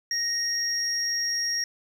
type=tone pair together; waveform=sine; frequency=1864.7 / 5596 Hz; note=A#6 / F8; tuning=0 / +3 cents; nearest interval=octave + perfect fifth; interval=1903 cents; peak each=-30 / -24 dBFS; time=0.11-1.64 s; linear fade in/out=2 ms; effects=tanh soft clip ceiling -20 dBFS + 10-bit